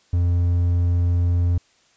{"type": "tone", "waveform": "triangle", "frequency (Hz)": 87.31, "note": "F2", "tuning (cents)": 0, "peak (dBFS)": -14, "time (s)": [0.13, 1.58], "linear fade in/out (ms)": 5, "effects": ["white hiss -59 dBFS RMS until 1.96 s", "resampled to 16000 Hz"]}